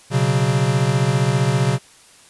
square chord, B suspended second, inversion none, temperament equal, 123.47 / 138.59 / 185 Hz, B2 / C#3 / F#3, 0 / 0 / 0 cents, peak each -20 / -19 / -25 dBFS, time 0.1-1.79 s, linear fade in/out 50 ms, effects white hiss -48 dBFS RMS until 2.29 s + resampled to 24000 Hz

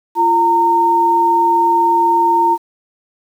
sine tone pair together, 343.9 / 918 Hz, F4 / A#5, -27 / -27 cents, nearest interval octave + perfect fourth, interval 1700 cents, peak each -18 / -10 dBFS, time 0.15-2.58 s, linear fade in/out 50 ms, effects 7-bit

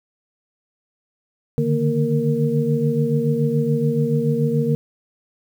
sine tone cluster, 144.8 / 151.8 / 232.4 / 464 Hz, D3 / D#3 / A#3 / A#4, -24 / -42 / -5 / -8 cents, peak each -22 dBFS, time 1.58-4.75 s, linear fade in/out 0 ms, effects 8-bit

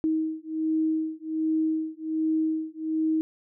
sine beating tone pair, 315.8 / 317.1 Hz, D#4 / D#4, +26 / +33 cents, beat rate 1.3 Hz, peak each -27 dBFS, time 0.04-3.21 s, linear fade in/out 0 ms, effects none

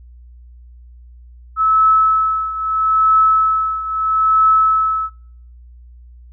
sine tone with tremolo, 1300 Hz, E6, 24 cents flat, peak -8 dBFS, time 1.56-5.1 s, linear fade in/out 50 ms, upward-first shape triangle, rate 0.77 Hz, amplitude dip 80%, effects noise-tail reverb RT60 0.6 s tail -24 dB re dry + added 60 Hz sine -38 dBFS peak until 6.32 s

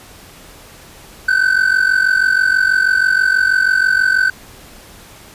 triangle ring-modulated tone, 1525 Hz, G6, 48 cents flat, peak -6 dBFS, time 1.28-4.3 s, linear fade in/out 5 ms, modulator 23.1 Hz, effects pink hiss -40 dBFS RMS until 5.34 s + resampled to 32000 Hz

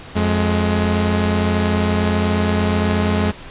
sawtooth tone pair together, 88.55 / 210.6 Hz, F2 / G#3, +24 / +24 cents, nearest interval octave + minor third, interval 1500 cents, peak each -14 / -14 dBFS, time 0.15-3.32 s, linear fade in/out 20 ms, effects pink hiss -37 dBFS RMS until 3.5 s + resampled to 8000 Hz

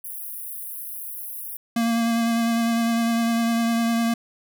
white high-pass noise, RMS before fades -34 dBFS, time 0.04-1.57 s, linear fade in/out 5 ms, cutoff 9800 Hz, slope 96 dB/octave
square tone with vibrato, 231 Hz, A#3, 16 cents flat, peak -20 dBFS, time 1.76-4.14 s, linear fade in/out 5 ms, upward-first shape triangle, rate 9.9 Hz, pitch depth 21 cents each way
effects none

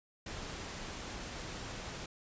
pink noise, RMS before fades -43 dBFS, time 0.26-2.06 s, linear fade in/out 5 ms, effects resampled to 16000 Hz

